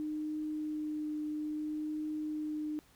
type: tone with vibrato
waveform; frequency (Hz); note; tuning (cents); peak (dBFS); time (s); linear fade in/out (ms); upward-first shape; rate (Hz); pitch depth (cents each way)
sine; 304.7; D#4; -36; -34; 0-2.79; 0; triangle; 0.6; 12
effects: pink hiss -64 dBFS RMS until 2.95 s